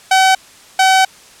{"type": "tone bursts at uneven times", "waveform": "sawtooth", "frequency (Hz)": 760, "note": "F#5", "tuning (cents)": 46, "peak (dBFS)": -4, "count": 2, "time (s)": [[0.11, 0.35], [0.79, 1.05]], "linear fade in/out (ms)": 5, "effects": ["white hiss -42 dBFS RMS until 1.4 s", "low-pass 9000 Hz 12 dB/octave"]}